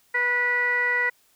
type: tone with low-pass filter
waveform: 15% pulse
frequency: 489 Hz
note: B4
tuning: 17 cents flat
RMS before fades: -23 dBFS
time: 0.14-1.1 s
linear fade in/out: 10 ms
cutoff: 1900 Hz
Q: 9
effects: white hiss -62 dBFS RMS until 1.35 s